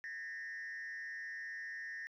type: tone with frequency modulation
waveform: sine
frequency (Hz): 1823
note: A#6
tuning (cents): -39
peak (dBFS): -40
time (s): 0.04-2.07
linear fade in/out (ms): 0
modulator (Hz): 141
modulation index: 0.76
effects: tanh soft clip ceiling -40 dBFS